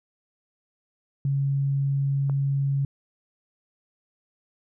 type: tone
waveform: sine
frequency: 138.59 Hz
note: C#3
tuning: in tune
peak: -21 dBFS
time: 1.25-2.85 s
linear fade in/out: 2 ms
type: click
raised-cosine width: 1 ms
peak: -24 dBFS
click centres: 2.297 s
effects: none